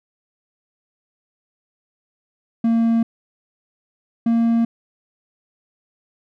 triangle tone pair in turn, 229.2 / 230.9 Hz, A#3 / A#3, -29 / -16 cents, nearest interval unison, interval 13 cents, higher second, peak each -12 dBFS, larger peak neither, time 2.64-3.03 / 4.26-4.65 s, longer neither, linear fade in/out 5 ms, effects none

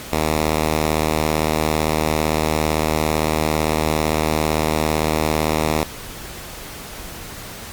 5% pulse tone, 77.78 Hz, D#2, in tune, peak -6 dBFS, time 0.12-5.84 s, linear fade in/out 5 ms, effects pink hiss -34 dBFS RMS until 7.72 s + Opus 48 kbps

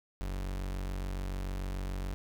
40% pulse tone, 46.97 Hz, F#1, 27 cents sharp, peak -33 dBFS, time 0.21-2.14 s, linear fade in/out 0 ms, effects none

